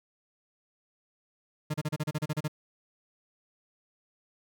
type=tone bursts; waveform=40% pulse; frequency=151.9 Hz; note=D#3; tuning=41 cents flat; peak=-27 dBFS; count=11; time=1.7-2.481 s; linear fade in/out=10 ms; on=41 ms; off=33 ms; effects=none